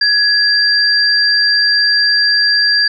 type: tone pair together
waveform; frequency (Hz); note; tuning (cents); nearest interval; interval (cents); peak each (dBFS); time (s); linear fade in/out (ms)
sine; 1672 / 4729; G#6 / D8; +11 / +11; octave + tritone; 1800; -13 / -11; 0.01-2.88; 5
effects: none

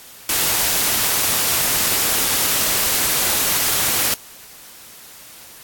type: noise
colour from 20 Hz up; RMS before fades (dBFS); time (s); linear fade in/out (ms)
white; -18; 0.29-4.14; 2
effects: white hiss -41 dBFS RMS until 5.63 s + AAC 64 kbps

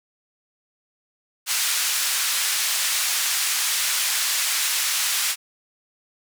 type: band-pass noise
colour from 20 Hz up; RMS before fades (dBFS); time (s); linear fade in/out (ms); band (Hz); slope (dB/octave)
white; -23; 1.46-5.36; 50; 1400 to 9800; 12
effects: none

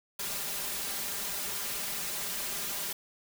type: noise with comb filter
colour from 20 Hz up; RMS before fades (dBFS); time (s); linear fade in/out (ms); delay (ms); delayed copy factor
white; -35; 0.19-2.93; 5; 5; +0.75
effects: none

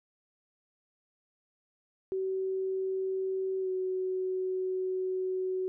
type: tone with pitch glide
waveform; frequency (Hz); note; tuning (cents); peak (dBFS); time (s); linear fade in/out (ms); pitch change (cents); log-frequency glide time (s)
sine; 380 to 373; F#4 to F#4; +46 to +14; -29; 2.12-5.68; 0; -32; 3.6-3.69
effects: none

